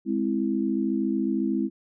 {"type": "chord", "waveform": "sine", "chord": "Ab augmented", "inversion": "none", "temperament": "equal", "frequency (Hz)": [207.7, 261.6, 329.6], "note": ["Ab3", "C4", "E4"], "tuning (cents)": [0, 0, 0], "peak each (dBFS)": -27, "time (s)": [0.05, 1.7], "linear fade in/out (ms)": 50, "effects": []}